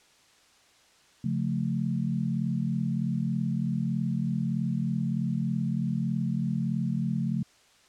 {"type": "chord", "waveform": "sine", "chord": "Db augmented", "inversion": "none", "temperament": "equal with one note detuned", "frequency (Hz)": [138.59, 176.75, 220], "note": ["Db3", "F3", "A3"], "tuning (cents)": [0, 21, 0], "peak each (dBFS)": -30, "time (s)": [1.24, 7.43], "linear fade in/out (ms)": 5, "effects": ["white hiss -60 dBFS RMS until 7.88 s", "low-pass 7000 Hz 12 dB/octave"]}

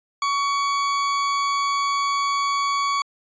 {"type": "tone", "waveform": "40% pulse", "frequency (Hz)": 1125, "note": "C#6", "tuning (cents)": 25, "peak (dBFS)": -19, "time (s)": [0.22, 3.02], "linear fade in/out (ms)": 2, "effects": ["resampled to 16000 Hz"]}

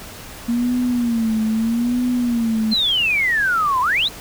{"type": "tone with vibrato", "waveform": "sine", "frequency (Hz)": 233.1, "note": "A#3", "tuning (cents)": 0, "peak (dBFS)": -16, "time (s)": [0.48, 2.74], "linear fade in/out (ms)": 10, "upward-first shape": "sine", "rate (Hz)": 0.79, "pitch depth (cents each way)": 110}
{"type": "exponential two-way sweep", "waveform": "sine", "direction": "down then up", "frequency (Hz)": [4231, 977, 4231], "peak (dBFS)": -15, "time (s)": [2.71, 4.09], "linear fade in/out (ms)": 20, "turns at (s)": 3.81}
{"effects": ["pink hiss -36 dBFS RMS until 4.2 s"]}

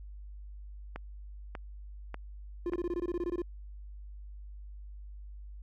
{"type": "click train", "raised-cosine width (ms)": 0.5, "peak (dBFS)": -24, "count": 4, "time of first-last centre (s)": [0.96, 2.735], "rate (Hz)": 1.69}
{"type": "tone bursts", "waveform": "triangle", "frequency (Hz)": 348.7, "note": "F4", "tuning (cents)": -3, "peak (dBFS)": -28, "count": 13, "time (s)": [2.66, 3.419], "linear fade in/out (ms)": 2, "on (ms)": 39, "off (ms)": 21}
{"effects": ["added 50 Hz sine -43 dBFS peak until 5.62 s"]}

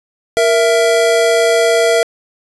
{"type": "tone pair together", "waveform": "square", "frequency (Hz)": [466.2, 664.1], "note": ["A#4", "E5"], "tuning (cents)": [0, 13], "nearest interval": "tritone", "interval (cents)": 613, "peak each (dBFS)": -13, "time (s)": [0.37, 2.03], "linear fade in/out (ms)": 0, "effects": ["resampled to 24000 Hz", "8-bit"]}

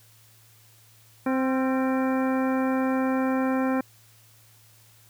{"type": "harmonic tone with a mistuned harmonic", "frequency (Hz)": 261.6, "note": "C4", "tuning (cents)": 0, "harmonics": [1, 2, 3, 4, 5, 6, 7, 9], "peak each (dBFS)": [-23, -29, -33, -35, -37, -39, -40, -42], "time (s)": [1.26, 3.81], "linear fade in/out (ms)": 5, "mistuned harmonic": 5, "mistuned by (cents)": 52, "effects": ["added 111 Hz sine -57 dBFS peak until 5.09 s", "white hiss -57 dBFS RMS until 5.09 s"]}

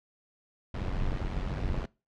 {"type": "noise with amplitude modulation", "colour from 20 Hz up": "brown", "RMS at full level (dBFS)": -28, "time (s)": [0.74, 1.86], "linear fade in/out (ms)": 5, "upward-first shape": "sine", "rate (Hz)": 92.9, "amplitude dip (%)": 70, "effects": ["noise-tail reverb RT60 0.3 s tail -23 dB re dry", "low-pass 4000 Hz 12 dB/octave"]}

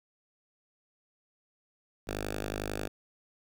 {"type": "tone with notch filter", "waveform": "5% pulse", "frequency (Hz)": 51.1, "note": "G#1", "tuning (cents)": -27, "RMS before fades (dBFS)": -36, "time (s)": [2.07, 2.88], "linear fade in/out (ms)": 10, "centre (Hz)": 170, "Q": 1.5, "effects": []}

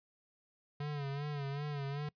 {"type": "tone with vibrato", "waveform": "square", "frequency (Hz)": 143.2, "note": "D3", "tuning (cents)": -43, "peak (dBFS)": -37, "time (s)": [0.8, 2.09], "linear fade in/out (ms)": 5, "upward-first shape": "sine", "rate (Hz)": 2.6, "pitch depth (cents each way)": 68, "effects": ["noise-tail reverb RT60 0.1 s tail -23 dB re dry", "resampled to 11025 Hz"]}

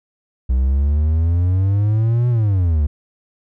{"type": "exponential two-way sweep", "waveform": "triangle", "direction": "up then down", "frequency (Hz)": [61.9, 123.47, 70.5], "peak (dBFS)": -11, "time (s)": [0.49, 2.87], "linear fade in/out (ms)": 10, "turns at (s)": 2.29, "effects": []}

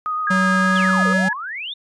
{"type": "tone with vibrato", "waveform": "sine", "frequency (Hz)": 1244.5, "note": "D#6", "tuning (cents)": 0, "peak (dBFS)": -20, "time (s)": [0.06, 1.13], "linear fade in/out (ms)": 0, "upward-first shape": "sine", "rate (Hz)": 8.7, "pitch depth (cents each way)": 16}
{"type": "tone with pitch glide", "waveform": "sine", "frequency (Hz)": [1636, 1687.8], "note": ["G#6", "G#6"], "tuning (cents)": [-26, 27], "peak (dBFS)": -19, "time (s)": [0.27, 1.33], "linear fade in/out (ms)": 2, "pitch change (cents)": 53, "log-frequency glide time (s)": [0.58, 0.92]}
{"type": "tone", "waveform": "square", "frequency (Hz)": 188.4, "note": "F#3", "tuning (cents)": 32, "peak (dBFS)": -18, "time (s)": [0.3, 1.29], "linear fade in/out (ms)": 10}
{"type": "exponential two-way sweep", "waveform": "sine", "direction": "down then up", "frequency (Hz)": [3729, 440, 3729], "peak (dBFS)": -26, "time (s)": [0.75, 1.74], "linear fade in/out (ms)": 10, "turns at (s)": 1.08}
{"effects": ["resampled to 22050 Hz"]}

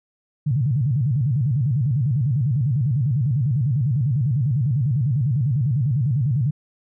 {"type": "tone with vibrato", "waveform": "sine", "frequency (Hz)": 131.8, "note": "C3", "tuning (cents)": 13, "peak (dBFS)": -17, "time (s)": [0.46, 6.51], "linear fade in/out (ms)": 10, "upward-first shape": "square", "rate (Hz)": 10, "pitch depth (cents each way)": 220, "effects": []}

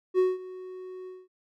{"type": "tone with ADSR envelope", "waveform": "triangle", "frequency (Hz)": 370, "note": "F#4", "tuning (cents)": 0, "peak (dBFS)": -16, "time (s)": [0.14, 1.28], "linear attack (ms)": 47, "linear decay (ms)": 190, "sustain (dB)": -20, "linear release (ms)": 210, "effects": []}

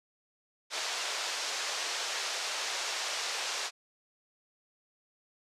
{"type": "band-pass noise", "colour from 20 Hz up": "white", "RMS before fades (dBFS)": -35, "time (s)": [0.7, 3.71], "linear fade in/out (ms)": 50, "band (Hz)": [460, 6400], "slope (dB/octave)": 24, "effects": ["resampled to 32000 Hz"]}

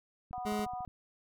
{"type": "click train", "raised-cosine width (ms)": 5, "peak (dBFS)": -38, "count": 9, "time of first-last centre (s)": [0.31, 0.877], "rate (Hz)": 14.1}
{"type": "harmonic tone", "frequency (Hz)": 246.2, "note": "B3", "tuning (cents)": -5, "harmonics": [3, 4, 5], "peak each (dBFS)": [-37, -47, -49], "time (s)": [0.33, 0.85], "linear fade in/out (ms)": 0}
{"type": "tone", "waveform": "25% pulse", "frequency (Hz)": 210, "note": "G#3", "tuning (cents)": 19, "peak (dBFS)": -29, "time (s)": [0.45, 0.66], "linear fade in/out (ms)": 20}
{"effects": []}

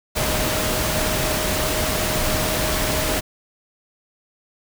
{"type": "tone in noise", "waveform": "sine", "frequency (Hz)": 622.3, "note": "D#5", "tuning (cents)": 0, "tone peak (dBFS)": -28, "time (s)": [0.15, 3.21], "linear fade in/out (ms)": 20, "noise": "pink", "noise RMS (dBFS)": -22, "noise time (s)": [0.15, 3.21], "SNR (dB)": -9, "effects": []}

